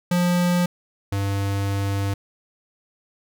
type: tone pair in turn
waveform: square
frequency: 176.7 / 99.17 Hz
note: F3 / G2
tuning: +21 / +21 cents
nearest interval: minor seventh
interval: 1000 cents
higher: first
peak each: -18 / -22 dBFS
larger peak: first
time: 0.11-0.66 / 1.12-2.14 s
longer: second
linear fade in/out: 5 ms
effects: none